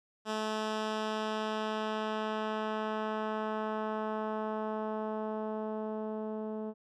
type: tone with low-pass filter sweep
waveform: 10% pulse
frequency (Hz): 216.4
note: A3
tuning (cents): -29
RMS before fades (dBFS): -35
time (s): 0.25-6.74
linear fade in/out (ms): 50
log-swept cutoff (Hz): 6600 to 450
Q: 0.8
effects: none